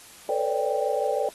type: tone cluster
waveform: sine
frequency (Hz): 445.1 / 501 / 568 / 594 / 788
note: A4 / B4 / C#5 / D5 / G5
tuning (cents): +20 / +25 / +42 / +20 / +9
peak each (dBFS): -29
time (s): 0.29-1.29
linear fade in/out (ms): 2
effects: white hiss -48 dBFS RMS until 1.34 s + AAC 32 kbps